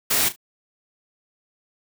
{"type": "noise with echo", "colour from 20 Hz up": "white", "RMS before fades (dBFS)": -20, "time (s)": [0.1, 0.29], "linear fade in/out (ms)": 10, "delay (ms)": 36, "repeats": 2, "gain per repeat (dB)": -14, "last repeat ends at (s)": 0.362, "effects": []}